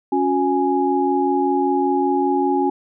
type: tone cluster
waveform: sine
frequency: 277.7 / 362.9 / 832 Hz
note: C#4 / F#4 / G#5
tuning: +3 / -34 / +3 cents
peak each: -20 dBFS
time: 0.12-2.7 s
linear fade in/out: 5 ms
effects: none